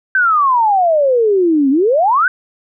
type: exponential two-way sweep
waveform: sine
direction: down then up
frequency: 1568 to 261.6 to 1568 Hz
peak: -9 dBFS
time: 0.15-2.28 s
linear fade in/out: 2 ms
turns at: 1.7 s
effects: none